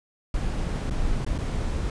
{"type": "noise with dropouts", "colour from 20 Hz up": "brown", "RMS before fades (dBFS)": -26, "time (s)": [0.34, 1.9], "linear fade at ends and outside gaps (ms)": 2, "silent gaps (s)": [[0.898, 0.908], [1.249, 1.264], [1.38, 1.386]], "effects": ["resampled to 22050 Hz"]}